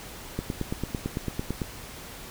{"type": "click train", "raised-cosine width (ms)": 3, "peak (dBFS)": -15, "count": 12, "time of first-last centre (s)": [0.39, 1.618], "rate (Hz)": 8.96, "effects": ["pink hiss -42 dBFS RMS until 2.3 s"]}